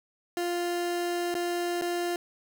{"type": "tone with dropouts", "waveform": "30% pulse", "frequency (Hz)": 349.2, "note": "F4", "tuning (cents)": 0, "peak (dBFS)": -25, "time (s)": [0.37, 2.16], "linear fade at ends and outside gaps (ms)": 1, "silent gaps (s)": [[1.342, 1.351], [1.813, 1.82]], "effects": []}